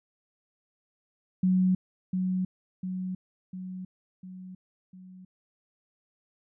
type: tone with echo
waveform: sine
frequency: 185 Hz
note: F#3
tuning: in tune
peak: -20 dBFS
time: 1.43-1.75 s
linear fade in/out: 5 ms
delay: 700 ms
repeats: 5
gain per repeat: -5 dB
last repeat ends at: 5.25 s
effects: none